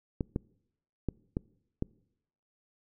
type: clicks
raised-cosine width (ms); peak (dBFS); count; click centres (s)
3; -17; 5; 0.208 / 0.361 / 1.087 / 1.369 / 1.824
effects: noise-tail reverb RT60 0.8 s tail -25 dB re dry